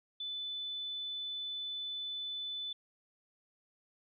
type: tone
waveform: sine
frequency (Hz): 3500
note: A7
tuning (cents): -10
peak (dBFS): -37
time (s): 0.2-2.73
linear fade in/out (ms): 5
effects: none